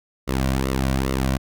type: tone with flanger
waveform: sawtooth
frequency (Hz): 66.1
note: C2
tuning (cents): +18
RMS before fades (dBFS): -22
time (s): 0.27-1.38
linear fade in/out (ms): 20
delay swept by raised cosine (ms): 1.2 to 2.4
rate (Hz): 2.4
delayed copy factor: -0.7
effects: none